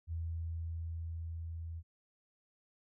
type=tone with level ramp; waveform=sine; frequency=82.6 Hz; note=E2; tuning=4 cents sharp; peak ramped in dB=-35 to -40 dBFS; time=0.07-1.83 s; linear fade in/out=50 ms; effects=none